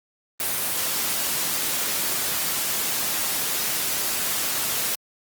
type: noise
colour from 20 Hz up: white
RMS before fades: -25 dBFS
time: 0.4-4.95 s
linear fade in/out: 0 ms
effects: high-pass 100 Hz 12 dB/octave + Opus 24 kbps